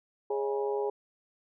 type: harmonic tone with a mistuned harmonic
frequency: 137.8 Hz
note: C#3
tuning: 10 cents flat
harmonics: 3 / 4 / 5 / 6 / 7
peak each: -29 / -37 / -45 / -37 / -42 dBFS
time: 0.3-0.9 s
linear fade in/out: 5 ms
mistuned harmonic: 5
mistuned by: -120 cents
effects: none